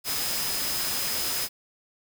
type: tone in noise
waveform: sine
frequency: 5060 Hz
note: D#8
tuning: 28 cents sharp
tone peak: -33 dBFS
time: 0.04-1.49 s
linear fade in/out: 50 ms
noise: white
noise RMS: -29 dBFS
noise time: 0.04-1.49 s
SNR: -7 dB
effects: none